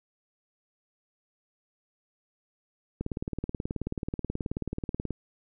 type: click train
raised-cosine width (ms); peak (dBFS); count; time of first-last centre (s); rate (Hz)
3; -18; 40; 3.01-5.107; 18.6
effects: none